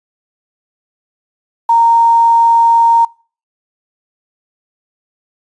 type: tone with quantisation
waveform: sine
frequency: 926 Hz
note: A#5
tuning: 12 cents flat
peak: -6 dBFS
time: 1.69-3.05 s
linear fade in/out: 5 ms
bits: 6
effects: noise-tail reverb RT60 0.4 s tail -25 dB re dry + resampled to 22050 Hz